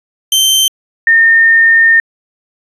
sawtooth / sine tone pair in turn, 3114 / 1822.4 Hz, G7 / A#6, -12 / -40 cents, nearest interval major sixth, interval 928 cents, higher first, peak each -4 dBFS, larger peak neither, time 0.32-0.68 / 1.07-2 s, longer second, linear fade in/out 2 ms, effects resampled to 32000 Hz

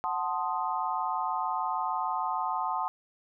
sine chord, F# diminished seventh, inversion none, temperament equal, 740 / 880 / 1046.5 / 1244.5 Hz, F#5 / A5 / C6 / Eb6, 0 / 0 / 0 / 0 cents, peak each -34 / -32 / -33 / -35 dBFS, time 0.04-2.88 s, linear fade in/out 0 ms, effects none

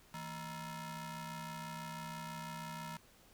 sawtooth ring-modulated tone, 390.7 Hz, G4, 6 cents flat, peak -36 dBFS, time 0.14-2.97 s, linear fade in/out 2 ms, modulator 553 Hz, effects pink hiss -64 dBFS RMS until 3.33 s

